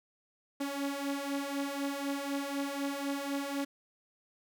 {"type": "beating tone pair", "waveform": "sawtooth", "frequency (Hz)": [277.2, 281.2], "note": ["C#4", "C#4"], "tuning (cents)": [0, 25], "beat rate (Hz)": 4, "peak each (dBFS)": [-34, -31], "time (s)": [0.6, 3.65], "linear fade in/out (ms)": 10, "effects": []}